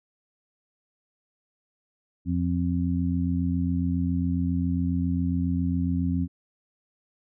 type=harmonic tone; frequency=87.31 Hz; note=F2; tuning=in tune; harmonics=1 / 2 / 3; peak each=-27 / -27 / -27 dBFS; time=2.25-6.28 s; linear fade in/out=50 ms; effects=none